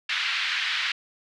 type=band-pass noise; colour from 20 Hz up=pink; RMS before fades=-27 dBFS; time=0.09-0.92 s; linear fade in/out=5 ms; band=1600 to 3900 Hz; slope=24 dB/octave; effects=none